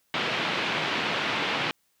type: band-pass noise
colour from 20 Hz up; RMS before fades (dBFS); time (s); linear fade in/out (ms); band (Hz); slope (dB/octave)
white; -28; 0.14-1.71; 0; 120 to 3300; 24
effects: white hiss -70 dBFS RMS until 2 s